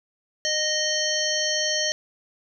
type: harmonic tone with a mistuned harmonic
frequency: 619 Hz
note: D#5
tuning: 9 cents flat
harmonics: 1 / 3 / 5 / 7 / 9 / 10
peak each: -29 / -29 / -29 / -29 / -29 / -29 dBFS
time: 0.45-1.92 s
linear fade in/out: 0 ms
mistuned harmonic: 1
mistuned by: -18 cents
effects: none

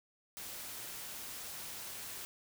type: noise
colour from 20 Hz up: white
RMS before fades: -45 dBFS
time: 0.37-2.25 s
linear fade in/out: 0 ms
effects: none

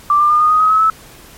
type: tone with pitch steps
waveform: sine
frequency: 1174.7 / 1192.5 / 1210.5 / 1228.8 / 1247.4 / 1266.3 / 1285.5 / 1304.9 Hz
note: D6 / D6 / D#6 / D#6 / D#6 / D#6 / E6 / E6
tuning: 0 / +26 / -48 / -22 / +4 / +30 / -44 / -18 cents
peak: -8 dBFS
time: 0.1-0.9 s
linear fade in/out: 2 ms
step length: 100 ms
effects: pink hiss -40 dBFS RMS until 1.37 s + MP3 64 kbps

